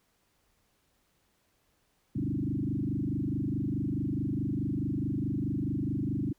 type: tone with frequency modulation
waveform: sine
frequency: 204.1 Hz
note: G#3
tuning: 30 cents flat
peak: -28 dBFS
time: 2.15-6.33 s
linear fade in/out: 10 ms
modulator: 24.7 Hz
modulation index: 4.4
effects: pink hiss -72 dBFS RMS until 6.38 s